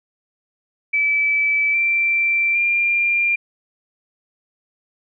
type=tone with pitch steps; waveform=sine; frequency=2307 / 2349 / 2391 Hz; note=D7 / D7 / D7; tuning=-31 / 0 / +30 cents; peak=-15 dBFS; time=0.93-3.36 s; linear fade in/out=10 ms; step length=810 ms; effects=none